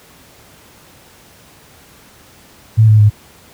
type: tone with pitch steps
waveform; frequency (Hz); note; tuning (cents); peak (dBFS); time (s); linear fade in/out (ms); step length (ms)
sine; 110.4 / 107.63 / 104.93; A2 / A2 / G#2; +6 / -38 / +18; -4; 2.77-3.1; 20; 110
effects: pink hiss -44 dBFS RMS until 3.53 s + high-pass 60 Hz 12 dB/octave